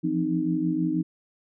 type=tone cluster; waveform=sine; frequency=168.4 / 174.6 / 260 / 310.1 Hz; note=E3 / F3 / C4 / D#4; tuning=+37 / 0 / -11 / -6 cents; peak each=-30 / -31 / -29 / -25 dBFS; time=0.03-1.03 s; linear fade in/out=20 ms; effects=none